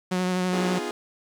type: tone with vibrato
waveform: sawtooth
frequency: 182.6 Hz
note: F#3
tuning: 23 cents flat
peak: -19 dBFS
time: 0.11-0.79 s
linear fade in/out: 10 ms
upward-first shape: sine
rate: 12 Hz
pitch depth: 18 cents each way
type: chord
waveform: sawtooth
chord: F half-diminished seventh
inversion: second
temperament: equal with one note detuned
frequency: 246.9 / 307.7 / 349.2 / 415.3 Hz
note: Cb4 / Eb4 / F4 / Ab4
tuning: 0 / -19 / 0 / 0 cents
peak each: -33 / -33 / -29 / -28 dBFS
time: 0.53-0.91 s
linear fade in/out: 2 ms
effects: low-pass 9000 Hz 12 dB/octave + 9-bit